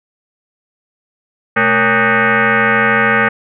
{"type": "tone with frequency modulation", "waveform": "sine", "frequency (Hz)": 123.9, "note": "B2", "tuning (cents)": 6, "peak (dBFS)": -9, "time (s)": [1.56, 3.29], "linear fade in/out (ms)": 10, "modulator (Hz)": 341, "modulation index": 5.9, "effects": []}